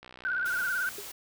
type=click train; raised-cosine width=0.3 ms; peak=-30 dBFS; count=42; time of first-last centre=0.03-0.685 s; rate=62.6 Hz
type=tone with vibrato; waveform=sine; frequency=1481 Hz; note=F#6; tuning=1 cent sharp; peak=-27 dBFS; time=0.25-0.89 s; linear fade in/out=0 ms; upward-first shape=sine; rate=18 Hz; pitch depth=84 cents each way
type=noise; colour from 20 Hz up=white; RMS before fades=-42 dBFS; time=0.45-1.12 s; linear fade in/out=10 ms
type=tone with exponential decay; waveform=sine; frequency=406.5 Hz; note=G#4; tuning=37 cents flat; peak=-35 dBFS; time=0.98-1.06 s; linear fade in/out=5 ms; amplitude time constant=17 ms
effects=none